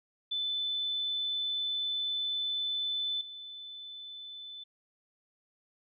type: tone with level steps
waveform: sine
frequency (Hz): 3512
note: A7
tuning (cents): -4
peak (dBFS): -30 / -42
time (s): 0.31-4.64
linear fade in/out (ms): 10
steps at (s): 3.21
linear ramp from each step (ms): 2
effects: none